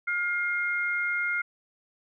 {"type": "tone pair together", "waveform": "sine", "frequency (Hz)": [1417, 2125], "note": ["F6", "C7"], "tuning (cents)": [25, 26], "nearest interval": "perfect fifth", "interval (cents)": 701, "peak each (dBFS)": -28, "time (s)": [0.07, 1.42], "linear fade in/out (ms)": 10, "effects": []}